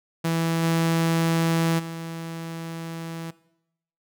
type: tone with level steps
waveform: sawtooth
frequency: 164.9 Hz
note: E3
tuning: 1 cent sharp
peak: -18 / -16 / -28 dBFS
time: 0.24-3.31 s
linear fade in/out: 10 ms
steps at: 0.62 / 1.78 s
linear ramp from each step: 20 ms
effects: noise-tail reverb RT60 0.8 s tail -19 dB re dry